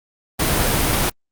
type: noise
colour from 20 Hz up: pink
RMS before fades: -18 dBFS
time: 0.39-1.1 s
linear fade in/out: 10 ms
effects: Opus 32 kbps